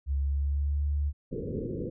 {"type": "tone with pitch glide", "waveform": "sine", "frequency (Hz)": [69.3, 72.54], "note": ["C#2", "D2"], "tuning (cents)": [0, -21], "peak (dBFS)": -25, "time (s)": [0.06, 1.13], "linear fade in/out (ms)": 50, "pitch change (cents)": 79, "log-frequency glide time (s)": [0.16, 0.84]}
{"type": "low-pass noise", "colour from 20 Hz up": "white", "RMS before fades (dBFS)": -34, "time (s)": [1.31, 1.9], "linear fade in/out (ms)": 10, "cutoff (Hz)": 510, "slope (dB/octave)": 96}
{"effects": []}